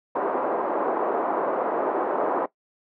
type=band-pass noise; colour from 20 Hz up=pink; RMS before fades=-25 dBFS; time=0.15-2.46 s; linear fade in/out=5 ms; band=350 to 1100 Hz; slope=24 dB/octave; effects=noise-tail reverb RT60 0.1 s tail -17 dB re dry